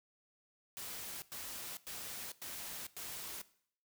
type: noise bursts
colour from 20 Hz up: white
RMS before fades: -45 dBFS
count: 5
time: 0.77-3.416 s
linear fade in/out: 0 ms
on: 450 ms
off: 99 ms
effects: noise-tail reverb RT60 0.6 s tail -18 dB re dry